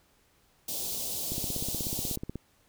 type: band-stop noise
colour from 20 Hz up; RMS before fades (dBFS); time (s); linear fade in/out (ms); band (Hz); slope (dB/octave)
white; -34; 0.68-2.16; 5; 750 to 3400; 24
type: click train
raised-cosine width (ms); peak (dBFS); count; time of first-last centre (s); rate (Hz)
3; -22; 18; 1.32-2.357; 16.4
effects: pink hiss -66 dBFS RMS until 2.68 s